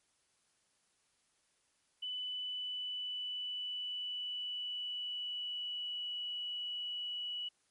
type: tone with pitch glide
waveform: sine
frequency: 2993 to 2942 Hz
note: F#7 to F#7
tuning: +19 to -11 cents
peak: -37 dBFS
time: 2.02-7.49 s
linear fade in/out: 10 ms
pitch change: -30 cents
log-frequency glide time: 2.22-6.17 s
effects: white hiss -75 dBFS RMS until 7.7 s + MP3 48 kbps